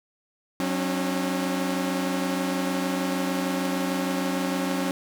sawtooth tone cluster, 184.9 / 271.7 / 298.2 Hz, F#3 / C#4 / D4, -1 / -35 / +27 cents, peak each -25 / -23 / -29 dBFS, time 0.6-4.91 s, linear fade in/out 0 ms, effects none

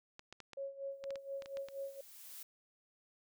clicks, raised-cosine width 0.2 ms, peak -32 dBFS, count 11, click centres 0.194 / 0.326 / 0.403 / 0.533 / 1.04 / 1.106 / 1.157 / 1.422 / 1.459 / 1.571 / 1.686 s
sine tone with tremolo, 550 Hz, C#5, 14 cents flat, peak -38 dBFS, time 0.57-2.01 s, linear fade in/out 5 ms, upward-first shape sine, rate 4.2 Hz, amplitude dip 80%
blue noise with exponential growth, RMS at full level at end -48 dBFS, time 0.91-2.43 s, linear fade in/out 5 ms, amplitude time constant 330 ms
effects none

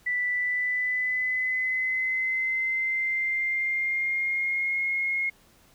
sine tone with pitch glide, 1975.5 to 2154 Hz, B6 to C7, 0 to +50 cents, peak -24 dBFS, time 0.06-5.3 s, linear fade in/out 10 ms, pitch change +150 cents, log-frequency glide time 0.29-4.81 s, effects pink hiss -59 dBFS RMS until 5.74 s

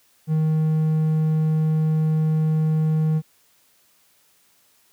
triangle tone, 156.8 Hz, D#3, 14 cents sharp, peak -15 dBFS, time 0.27-3.22 s, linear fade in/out 50 ms, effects white hiss -60 dBFS RMS until 4.92 s + high-pass 60 Hz 12 dB/octave

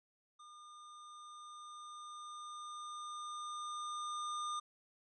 square tone with level ramp, 1211 Hz, D#6, 47 cents flat, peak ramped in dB -55 to -38 dBFS, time 0.39-4.6 s, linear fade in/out 10 ms, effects resampled to 22050 Hz

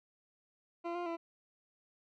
20% pulse tone with pitch steps, 341.8 / 350.4 / 335.2 Hz, F4 / F4 / E4, -37 / +6 / +29 cents, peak -31 dBFS, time 0.84-1.17 s, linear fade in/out 20 ms, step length 110 ms, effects low-pass 2000 Hz 12 dB/octave

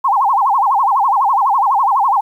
sine tone with vibrato, 930 Hz, A#5, 4 cents flat, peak -10 dBFS, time 0.04-2.21 s, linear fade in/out 10 ms, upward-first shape sine, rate 12 Hz, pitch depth 300 cents each way, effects 8-bit

